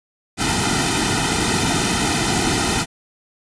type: noise with comb filter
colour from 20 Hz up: pink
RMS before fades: -19 dBFS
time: 0.37-2.86 s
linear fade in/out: 50 ms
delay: 1.8 ms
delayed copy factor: -1
effects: resampled to 22050 Hz